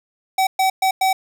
square tone bursts at uneven times, 762 Hz, G5, 49 cents flat, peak -15 dBFS, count 4, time 0.38-0.47 / 0.59-0.7 / 0.82-0.91 / 1.01-1.13 s, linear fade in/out 5 ms, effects none

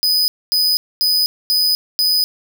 45% pulse tone bursts, 4993 Hz, D#8, 5 cents sharp, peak -12 dBFS, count 5, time 0.03-2.24 s, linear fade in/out 0 ms, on 250 ms, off 240 ms, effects none

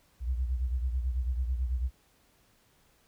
sine beating tone pair, 61.74 / 70.84 Hz, B1 / C#2, 0 / +38 cents, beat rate 9.1 Hz, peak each -28 / -36 dBFS, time 0.2-1.91 s, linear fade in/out 50 ms, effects pink hiss -66 dBFS RMS until 3.07 s

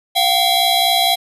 square tone cluster, 698 / 762 / 3282 / 3978 Hz, F5 / G5 / G#7 / B7, -1 / -49 / -21 / +12 cents, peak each -19 dBFS, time 0.15-1.16 s, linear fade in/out 20 ms, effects resampled to 32000 Hz

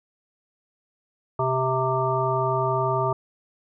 harmonic tone with a mistuned harmonic, 130.81 Hz, C3, in tune, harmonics 1 / 3 / 5 / 7 / 9, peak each -27 / -27 / -27 / -27 / -27 dBFS, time 1.39-3.13 s, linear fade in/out 5 ms, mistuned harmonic 1, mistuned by -33 cents, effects none

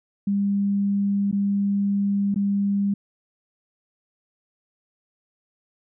sine tone with dropouts, 200.2 Hz, G3, 37 cents sharp, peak -19 dBFS, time 0.27-2.94 s, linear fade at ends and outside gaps 5 ms, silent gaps 1.314-1.326 / 2.344-2.359 s, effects none

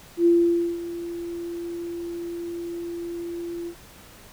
sine tone with ADSR envelope, 342.3 Hz, F4, 35 cents flat, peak -13 dBFS, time 0.17-3.75 s, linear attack 88 ms, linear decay 520 ms, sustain -16 dB, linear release 75 ms, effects pink hiss -48 dBFS RMS until 4.32 s

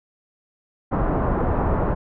pink low-pass noise, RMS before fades -21 dBFS, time 0.91-1.95 s, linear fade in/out 20 ms, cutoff 1200 Hz, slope 24 dB/octave, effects none

